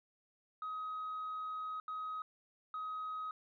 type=tone bursts at uneven times; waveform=sine; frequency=1263 Hz; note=D#6; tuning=26 cents sharp; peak=-37 dBFS; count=3; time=0.62-1.8 / 1.88-2.22 / 2.74-3.31 s; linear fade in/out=2 ms; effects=tanh soft clip ceiling -36 dBFS